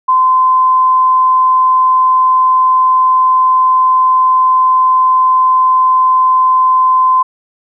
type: tone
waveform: sine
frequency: 1030 Hz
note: C6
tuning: 28 cents flat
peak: -6 dBFS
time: 0.08-7.23 s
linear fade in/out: 10 ms
effects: none